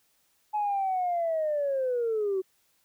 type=linear sweep; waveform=sine; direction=down; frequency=852 to 370 Hz; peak=-24 dBFS; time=0.53-2.42 s; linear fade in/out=20 ms; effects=tanh soft clip ceiling -21 dBFS + white hiss -69 dBFS RMS until 2.84 s